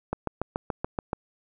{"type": "click train", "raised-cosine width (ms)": 1, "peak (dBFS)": -13, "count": 8, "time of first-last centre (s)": [0.13, 1.131], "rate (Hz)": 6.99, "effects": []}